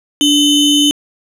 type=ring-modulated tone; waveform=square; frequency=1662 Hz; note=G#6; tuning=1 cent sharp; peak=-6 dBFS; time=0.21-0.91 s; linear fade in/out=0 ms; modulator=1370 Hz; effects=low-pass 11000 Hz 12 dB/octave